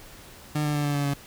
30% pulse tone with pitch steps, 150.3 / 148.49 / 146.7 / 144.93 / 143.18 / 141.46 Hz, D3 / D3 / D3 / D3 / D3 / C#3, +40 / +19 / -2 / -23 / -44 / +35 cents, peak -21 dBFS, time 0.55-1.138 s, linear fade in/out 5 ms, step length 98 ms, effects pink hiss -47 dBFS RMS until 1.26 s

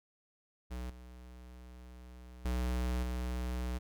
square tone with level steps, 61.74 Hz, B1, in tune, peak -39 / -50 / -32 / -35 dBFS, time 0.7-3.79 s, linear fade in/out 20 ms, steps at 0.9 / 2.45 / 3.03 s, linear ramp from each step 2 ms, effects none

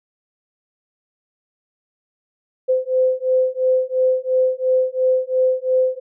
sine beating tone pair, 513 / 515.9 Hz, C5 / C5, -34 / -24 cents, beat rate 2.9 Hz, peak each -18 dBFS, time 2.68-6 s, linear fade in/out 20 ms, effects none

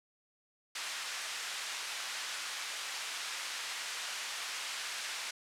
pink band-pass noise, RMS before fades -40 dBFS, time 0.75-5.31 s, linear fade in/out 5 ms, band 1500 to 7900 Hz, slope 12 dB/octave, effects low-pass 12000 Hz 12 dB/octave

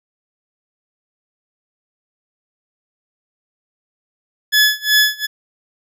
20% pulse tone with tremolo, 1710 Hz, A6, 50 cents flat, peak -4 dBFS, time 4.52-5.27 s, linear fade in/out 20 ms, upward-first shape sine, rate 2.7 Hz, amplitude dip 95%, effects none

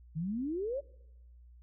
sine exponential sweep, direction up, 149.2 to 587.3 Hz, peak -32 dBFS, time 0.15-0.81 s, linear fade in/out 20 ms, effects noise-tail reverb RT60 1.0 s tail -25 dB re dry + added 60 Hz sine -53 dBFS peak until 1.62 s

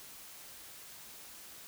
silence, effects white hiss -51 dBFS RMS until 1.67 s

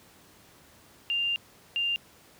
sine tone bursts at uneven times, 2794 Hz, F7, in tune, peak -25 dBFS, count 2, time 1.1-1.36 / 1.76-1.96 s, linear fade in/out 0 ms, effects pink hiss -56 dBFS RMS until 2.39 s + high-pass 80 Hz 12 dB/octave

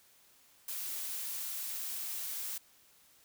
blue noise, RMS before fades -39 dBFS, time 0.68-2.58 s, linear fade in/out 5 ms, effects white hiss -64 dBFS RMS until 3.24 s

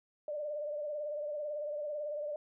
sine tone with vibrato, 594 Hz, D5, 20 cents sharp, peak -35 dBFS, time 0.28-2.36 s, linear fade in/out 2 ms, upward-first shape sine, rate 18 Hz, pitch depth 52 cents each way, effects none

